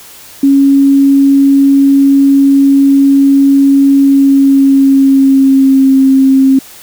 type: tone with pitch glide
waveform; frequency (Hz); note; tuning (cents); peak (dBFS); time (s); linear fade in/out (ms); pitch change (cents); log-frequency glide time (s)
sine; 276.3 to 267.5; C#4 to C4; -6 to +38; -3; 0.43-6.59; 5; -56; 4-5.98
effects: white hiss -34 dBFS RMS until 6.82 s